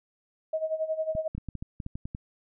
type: tone with tremolo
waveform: sine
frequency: 633 Hz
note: D#5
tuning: 30 cents sharp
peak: -24 dBFS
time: 0.53-1.28 s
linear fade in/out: 5 ms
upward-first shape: sine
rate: 11 Hz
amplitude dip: 80%
type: clicks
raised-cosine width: 5 ms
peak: -23 dBFS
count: 11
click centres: 1.152 / 1.35 / 1.38 / 1.487 / 1.553 / 1.625 / 1.802 / 1.864 / 1.955 / 2.055 / 2.149 s
effects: none